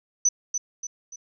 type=tone with echo; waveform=sine; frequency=6000 Hz; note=F#8; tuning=23 cents sharp; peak=-16 dBFS; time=0.25-0.29 s; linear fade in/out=5 ms; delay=290 ms; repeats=3; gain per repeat=-7 dB; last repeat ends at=1.16 s; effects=none